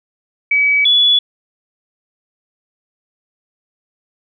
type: tone pair in turn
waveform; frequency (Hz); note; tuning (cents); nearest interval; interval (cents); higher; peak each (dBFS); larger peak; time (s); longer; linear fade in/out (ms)
sine; 2281 / 3418; C#7 / G#7; +49 / +49; perfect fifth; 700; second; -10 / -8; second; 0.51-0.85 / 0.85-1.19; neither; 5
effects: none